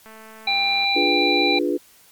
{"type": "click train", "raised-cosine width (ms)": 0.5, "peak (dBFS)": -29, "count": 174, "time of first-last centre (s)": [0.06, 0.846], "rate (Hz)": 220}
{"type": "harmonic tone", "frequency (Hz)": 793, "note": "G5", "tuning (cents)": 20, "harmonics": [1, 3, 5], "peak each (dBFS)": [-24, -21, -21], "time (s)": [0.47, 1.59], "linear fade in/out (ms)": 5}
{"type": "chord", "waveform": "sine", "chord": "D diminished seventh", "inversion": "none", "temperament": "equal", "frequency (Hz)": [293.7, 349.2, 415.3, 493.9], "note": ["D4", "F4", "Ab4", "Cb5"], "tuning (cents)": [0, 0, 0, 0], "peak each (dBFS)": [-23, -23, -26, -27], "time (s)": [0.95, 1.78], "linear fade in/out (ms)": 20}
{"effects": ["white hiss -52 dBFS RMS until 2.11 s", "MP3 96 kbps"]}